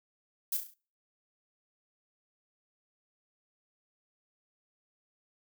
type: noise with echo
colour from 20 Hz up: violet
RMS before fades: -31 dBFS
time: 0.52-0.57 s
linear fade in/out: 5 ms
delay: 34 ms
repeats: 5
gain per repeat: -6 dB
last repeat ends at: 0.74 s
effects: noise-tail reverb RT60 0.4 s tail -25 dB re dry